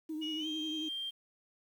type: tone with vibrato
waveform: sine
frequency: 311.1 Hz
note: D#4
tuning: in tune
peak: -35 dBFS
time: 0.09-0.89 s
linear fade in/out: 10 ms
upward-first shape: triangle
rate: 11 Hz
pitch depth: 53 cents each way
type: tone with pitch glide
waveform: sine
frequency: 2899 to 3180 Hz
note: F#7 to G7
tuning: -36 to +24 cents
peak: -35 dBFS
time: 0.21-1.11 s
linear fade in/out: 20 ms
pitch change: +160 cents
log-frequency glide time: 0.38-0.47 s
effects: tanh soft clip ceiling -31 dBFS + 10-bit